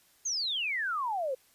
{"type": "exponential sweep", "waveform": "sine", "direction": "down", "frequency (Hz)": [6645, 498.1], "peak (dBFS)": -29, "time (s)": [0.25, 1.35], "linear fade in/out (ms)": 10, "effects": ["white hiss -64 dBFS RMS until 1.54 s", "resampled to 32000 Hz"]}